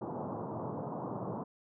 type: band-pass noise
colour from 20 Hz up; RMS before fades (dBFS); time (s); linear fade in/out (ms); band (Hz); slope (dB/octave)
pink; -39; 0.01-1.44; 10; 110 to 1100; 48
effects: none